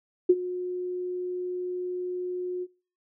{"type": "tone with ADSR envelope", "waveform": "sine", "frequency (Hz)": 361.3, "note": "F#4", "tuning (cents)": -41, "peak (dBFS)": -12, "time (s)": [0.29, 2.67], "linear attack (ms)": 9, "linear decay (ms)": 47, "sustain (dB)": -17, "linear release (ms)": 44, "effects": ["noise-tail reverb RT60 0.4 s tail -24 dB re dry"]}